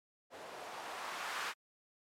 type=noise with low-pass filter sweep; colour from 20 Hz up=violet; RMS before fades=-43 dBFS; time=0.3-1.54 s; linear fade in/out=50 ms; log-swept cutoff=540 to 1400 Hz; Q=1.3; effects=MP3 96 kbps